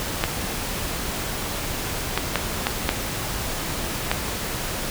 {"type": "clicks", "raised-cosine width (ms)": 0.3, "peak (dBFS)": -3, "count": 6, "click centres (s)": [0.239, 2.176, 2.357, 2.669, 2.891, 4.115], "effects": ["pink hiss -28 dBFS RMS until 4.9 s"]}